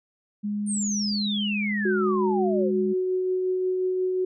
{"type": "tone with pitch glide", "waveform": "sine", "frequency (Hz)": [207, 205], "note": ["G#3", "G#3"], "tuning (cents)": [-5, -22], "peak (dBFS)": -25, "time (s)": [0.43, 2.94], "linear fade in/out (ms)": 20, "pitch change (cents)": -17, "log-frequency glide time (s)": [1.68, 2.75]}
{"type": "exponential sweep", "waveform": "sine", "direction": "down", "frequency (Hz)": [9100, 488], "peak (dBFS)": -27, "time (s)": [0.66, 2.72], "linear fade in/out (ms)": 50}
{"type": "tone with tremolo", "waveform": "sine", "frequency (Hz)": 370, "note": "F#4", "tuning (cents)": 0, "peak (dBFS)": -21, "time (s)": [1.85, 4.25], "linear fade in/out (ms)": 5, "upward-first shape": "triangle", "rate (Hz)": 5.6, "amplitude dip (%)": 25}
{"effects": []}